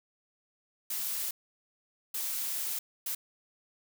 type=noise bursts at uneven times; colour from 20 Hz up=blue; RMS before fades=-34 dBFS; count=3; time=0.9-1.31 / 2.14-2.79 / 3.06-3.15 s; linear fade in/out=5 ms; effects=none